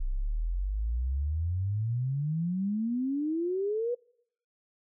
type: exponential sweep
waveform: sine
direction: up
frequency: 30.05 to 495.5 Hz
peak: -27 dBFS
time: 0-3.95 s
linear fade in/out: 10 ms
effects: noise-tail reverb RT60 0.7 s tail -26 dB re dry